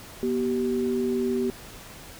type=tone pair together; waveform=sine; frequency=242.5 / 385 Hz; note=B3 / G4; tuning=-31 / -31 cents; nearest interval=minor sixth; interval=800 cents; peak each=-26 / -25 dBFS; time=0.23-1.5 s; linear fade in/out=0 ms; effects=pink hiss -44 dBFS RMS until 2.19 s